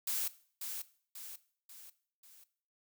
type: noise with echo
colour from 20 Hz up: blue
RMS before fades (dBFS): -35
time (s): 0.07-0.28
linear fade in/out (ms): 5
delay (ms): 540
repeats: 4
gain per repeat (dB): -6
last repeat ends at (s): 2.44
effects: noise-tail reverb RT60 0.5 s tail -17 dB re dry